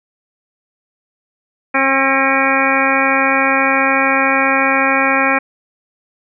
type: harmonic tone with a mistuned harmonic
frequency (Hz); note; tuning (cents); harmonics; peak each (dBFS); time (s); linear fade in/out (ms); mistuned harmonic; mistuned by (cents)
269.3; C#4; -50; 1 / 2 / 3 / 4 / 5 / 6 / 7 / 8 / 9; -20 / -20 / -20 / -20 / -20 / -20 / -20 / -20 / -20; 1.74-5.39; 10; 8; +74
effects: none